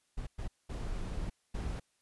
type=noise bursts at uneven times; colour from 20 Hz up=brown; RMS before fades=-37 dBFS; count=4; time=0.17-0.27 / 0.38-0.48 / 0.69-1.3 / 1.54-1.8 s; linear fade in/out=10 ms; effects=white hiss -75 dBFS RMS until 2.01 s + resampled to 24000 Hz